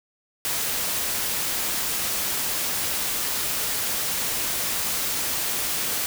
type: noise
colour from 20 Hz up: white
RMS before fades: -26 dBFS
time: 0.45-6.06 s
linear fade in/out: 0 ms
effects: none